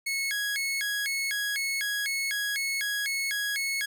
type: tone with vibrato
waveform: sawtooth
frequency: 1908 Hz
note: A#6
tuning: 40 cents sharp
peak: -24 dBFS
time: 0.06-3.86 s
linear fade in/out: 10 ms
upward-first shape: square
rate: 2 Hz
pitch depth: 240 cents each way
effects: none